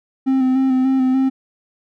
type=tone with vibrato; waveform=triangle; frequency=261.6 Hz; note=C4; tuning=in tune; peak=-11 dBFS; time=0.26-1.3 s; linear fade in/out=20 ms; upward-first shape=square; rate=3.4 Hz; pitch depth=23 cents each way; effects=none